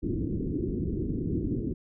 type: low-pass noise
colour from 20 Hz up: white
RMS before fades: -30 dBFS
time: 0.02-1.74 s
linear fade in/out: 20 ms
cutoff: 370 Hz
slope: 48 dB/octave
effects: none